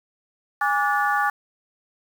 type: harmonic tone with a mistuned harmonic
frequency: 290 Hz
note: D4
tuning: 22 cents flat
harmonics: 3 / 4 / 5 / 6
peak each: -23 / -24 / -25 / -26 dBFS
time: 0.61-1.3 s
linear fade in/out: 5 ms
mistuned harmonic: 3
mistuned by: -96 cents
effects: 7-bit